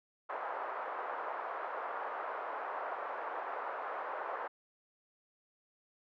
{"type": "band-pass noise", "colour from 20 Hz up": "white", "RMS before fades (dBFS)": -40, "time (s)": [0.29, 4.48], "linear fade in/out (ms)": 10, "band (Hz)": [500, 1300], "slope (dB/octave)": 24, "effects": []}